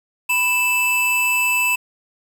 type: tone pair together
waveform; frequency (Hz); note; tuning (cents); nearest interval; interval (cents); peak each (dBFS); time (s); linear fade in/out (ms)
square; 987.8 / 2637; B5 / E7; 0 / 0; octave + perfect fourth; 1700; -26 / -17; 0.29-1.76; 10
effects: 7-bit